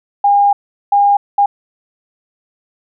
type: tone bursts at uneven times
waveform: sine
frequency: 810 Hz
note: G#5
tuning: 43 cents flat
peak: -7 dBFS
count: 3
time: 0.24-0.53 / 0.92-1.17 / 1.38-1.46 s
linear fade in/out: 5 ms
effects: none